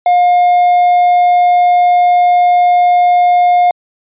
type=tone; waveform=triangle; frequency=712 Hz; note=F5; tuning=33 cents sharp; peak=-4 dBFS; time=0.06-3.71 s; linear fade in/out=2 ms; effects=resampled to 8000 Hz